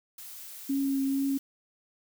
blue noise, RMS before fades -44 dBFS, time 0.18-1.39 s, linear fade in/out 2 ms
sine tone with vibrato, 272.6 Hz, C#4, 29 cents flat, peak -25 dBFS, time 0.69-1.38 s, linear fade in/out 10 ms, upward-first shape triangle, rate 2.2 Hz, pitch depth 18 cents each way
effects none

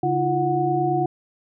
sine tone cluster, 141.3 / 319.5 / 348.8 / 735 Hz, C#3 / D#4 / F4 / F#5, +34 / +46 / -2 / -12 cents, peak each -26 / -28 / -23 / -22 dBFS, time 0.03-1.06 s, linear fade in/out 5 ms, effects none

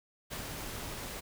pink noise with ADSR envelope, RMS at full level -39 dBFS, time 0.3-1.21 s, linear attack 27 ms, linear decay 110 ms, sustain -2 dB, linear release 20 ms, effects none

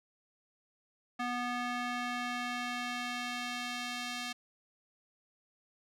square tone with band-pass filter sweep, 244.6 Hz, B3, 16 cents flat, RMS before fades -37 dBFS, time 1.19-4.33 s, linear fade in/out 10 ms, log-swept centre 1400 to 3600 Hz, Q 0.85, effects none

